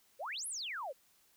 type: exponential two-way sweep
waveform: sine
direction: up then down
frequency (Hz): 480 to 11420 to 480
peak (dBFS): -38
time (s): 0.19-0.93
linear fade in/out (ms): 20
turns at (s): 0.47
effects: white hiss -69 dBFS RMS until 1.36 s